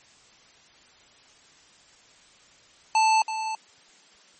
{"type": "tone with echo", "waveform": "square", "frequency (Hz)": 880, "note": "A5", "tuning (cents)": 0, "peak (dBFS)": -18, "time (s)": [2.95, 3.22], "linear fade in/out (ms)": 2, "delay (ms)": 330, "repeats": 1, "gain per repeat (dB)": -10, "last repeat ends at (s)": 3.55, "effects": ["white hiss -55 dBFS RMS until 4.39 s", "MP3 32 kbps"]}